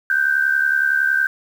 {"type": "tone pair together", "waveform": "sine", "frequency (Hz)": [1500, 1570.8], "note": ["F#6", "G6"], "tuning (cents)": [23, 3], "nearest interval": "minor second", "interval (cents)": 80, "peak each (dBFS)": [-20, -16], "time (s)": [0.1, 1.27], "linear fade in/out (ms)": 2, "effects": ["7-bit"]}